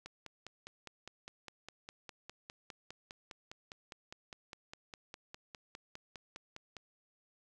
click train, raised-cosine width 0.2 ms, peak -29 dBFS, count 34, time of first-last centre 0.06-6.767 s, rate 4.92 Hz, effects none

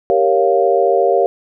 sine chord, G half-diminished seventh, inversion none, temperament equal, 392 / 466.2 / 554.4 / 698.5 Hz, G4 / Bb4 / Db5 / F5, 0 / 0 / 0 / 0 cents, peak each -16 dBFS, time 0.1-1.26 s, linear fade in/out 0 ms, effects none

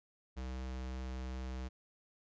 square tone, 64.1 Hz, C2, 35 cents flat, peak -40 dBFS, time 0.36-1.69 s, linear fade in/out 20 ms, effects resampled to 16000 Hz

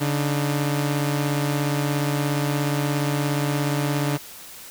sawtooth tone pair together, 143.09 / 303.2 Hz, D3 / D#4, -45 / -45 cents, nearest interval octave + minor second, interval 1300 cents, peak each -18 / -24 dBFS, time 0-4.18 s, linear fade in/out 20 ms, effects white hiss -41 dBFS RMS until 4.7 s

